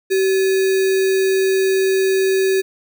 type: tone with sample-and-hold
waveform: sine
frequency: 382.3 Hz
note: G4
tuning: 43 cents flat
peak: -13 dBFS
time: 0.1-2.62 s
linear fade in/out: 20 ms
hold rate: 2100 Hz
effects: none